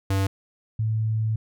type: tone pair in turn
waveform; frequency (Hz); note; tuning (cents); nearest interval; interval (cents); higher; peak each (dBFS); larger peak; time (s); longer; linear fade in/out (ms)
square / sine; 97.1 / 110; G2 / A2; -16 / 0; major second; 216; second; -21; neither; 0.1-0.27 / 0.79-1.36; second; 5
effects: none